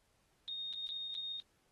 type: tone with dropouts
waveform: sine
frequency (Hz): 3700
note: A#7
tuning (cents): -14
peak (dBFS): -39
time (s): 0.48-1.4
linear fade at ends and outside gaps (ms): 0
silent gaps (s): 0.728-0.735 / 0.871-0.89 / 1.143-1.15
effects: pink hiss -75 dBFS RMS until 1.71 s + AAC 32 kbps